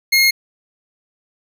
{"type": "tone", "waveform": "25% pulse", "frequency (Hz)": 2148, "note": "C7", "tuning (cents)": 45, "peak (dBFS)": -7, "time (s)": [0.12, 0.31], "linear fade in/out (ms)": 10, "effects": []}